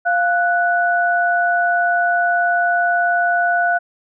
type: tone pair together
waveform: sine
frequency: 698.5 / 1480.1 Hz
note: F5 / F#6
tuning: 0 / 0 cents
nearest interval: octave + minor second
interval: 1300 cents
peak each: -16 / -17 dBFS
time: 0.05-3.79 s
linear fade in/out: 20 ms
effects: none